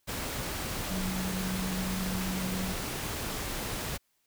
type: tone in noise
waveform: sine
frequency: 186.4 Hz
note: F#3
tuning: 13 cents sharp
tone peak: -32 dBFS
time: 0.9-2.74 s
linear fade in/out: 20 ms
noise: pink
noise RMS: -35 dBFS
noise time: 0.07-3.98 s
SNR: 0 dB
effects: white hiss -74 dBFS RMS until 4.26 s